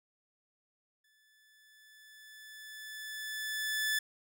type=tone with exponential growth; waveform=sawtooth; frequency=1739 Hz; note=A6; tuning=21 cents flat; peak=-25 dBFS; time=1.04-3.99 s; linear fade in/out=5 ms; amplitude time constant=640 ms; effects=none